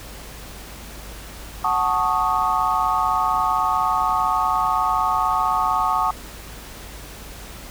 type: chord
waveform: sine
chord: D# half-diminished seventh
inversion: first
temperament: equal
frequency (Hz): 740 / 880 / 1108.7 / 1244.5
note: F#5 / A5 / C#6 / D#6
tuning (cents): 0 / 0 / 0 / 0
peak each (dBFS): -24 / -23 / -22 / -23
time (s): 1.64-6.11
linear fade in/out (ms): 5
effects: added 52 Hz sine -39 dBFS peak until 7.7 s + pink hiss -39 dBFS RMS until 7.7 s